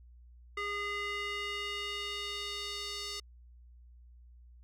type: tone with band-pass filter sweep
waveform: square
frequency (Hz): 408.7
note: G#4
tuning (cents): -28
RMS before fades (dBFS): -38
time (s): 0.57-3.2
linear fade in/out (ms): 5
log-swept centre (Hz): 1800 to 4800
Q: 1.9
effects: added 60 Hz sine -53 dBFS peak until 4.63 s